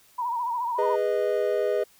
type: tone with vibrato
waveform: sine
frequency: 958 Hz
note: A#5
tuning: 47 cents sharp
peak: -25 dBFS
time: 0.18-0.96 s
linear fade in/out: 10 ms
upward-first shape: sine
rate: 14 Hz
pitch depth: 77 cents each way
type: chord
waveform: triangle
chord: G# minor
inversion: none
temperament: equal with one note detuned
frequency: 410.5 / 493.9 / 622.3 Hz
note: G#4 / B4 / D#5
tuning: -20 / 0 / 0 cents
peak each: -24 / -25 / -25 dBFS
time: 0.78-1.84 s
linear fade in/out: 10 ms
effects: white hiss -58 dBFS RMS until 1.99 s